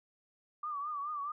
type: tone with vibrato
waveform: sine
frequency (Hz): 1174.7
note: D6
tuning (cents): 0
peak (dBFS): -35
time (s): 0.63-1.32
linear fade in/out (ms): 5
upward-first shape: triangle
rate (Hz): 4.7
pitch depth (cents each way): 100
effects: none